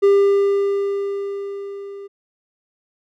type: tone with level ramp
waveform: triangle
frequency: 398.9 Hz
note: G4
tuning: 30 cents sharp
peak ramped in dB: -7 to -30 dBFS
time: 0.02-2.08 s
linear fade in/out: 20 ms
effects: none